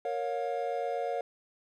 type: chord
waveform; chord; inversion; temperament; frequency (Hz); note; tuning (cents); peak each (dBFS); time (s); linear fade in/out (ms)
triangle; Bb minor; none; equal with one note detuned; 466.2 / 554.4 / 711.9; Bb4 / Db5 / F5; 0 / 0 / +33; -33 / -33 / -32; 0.05-1.21; 2
effects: none